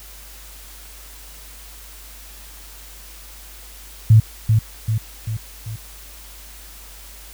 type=tone with echo; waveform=sine; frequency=110 Hz; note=A2; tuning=in tune; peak=-6 dBFS; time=4.1-4.2 s; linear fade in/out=5 ms; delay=390 ms; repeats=4; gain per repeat=-5 dB; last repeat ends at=5.76 s; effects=added 50 Hz sine -41 dBFS peak until 7.33 s + white hiss -42 dBFS RMS until 7.33 s